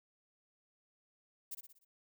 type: noise with echo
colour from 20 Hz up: violet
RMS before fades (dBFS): -42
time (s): 1.51-1.55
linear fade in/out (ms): 10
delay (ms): 60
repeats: 5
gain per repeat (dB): -6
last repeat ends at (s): 1.85
effects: none